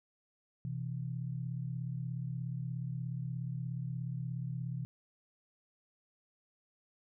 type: tone pair together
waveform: sine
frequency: 126.87 / 163.7 Hz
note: B2 / E3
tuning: +47 / -12 cents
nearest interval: major third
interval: 441 cents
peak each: -37 / -40 dBFS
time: 0.65-4.85 s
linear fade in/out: 0 ms
effects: none